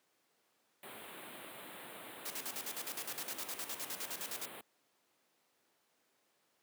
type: band-stop noise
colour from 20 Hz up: pink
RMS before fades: -48 dBFS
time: 0.83-4.61 s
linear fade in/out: 2 ms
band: 3800 to 8700 Hz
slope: 48 dB/octave
type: noise with tremolo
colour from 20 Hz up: white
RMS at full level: -41 dBFS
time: 2.25-4.46 s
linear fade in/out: 10 ms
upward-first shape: square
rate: 9.7 Hz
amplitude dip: 80%
effects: pink hiss -75 dBFS RMS until 6.62 s + high-pass 300 Hz 12 dB/octave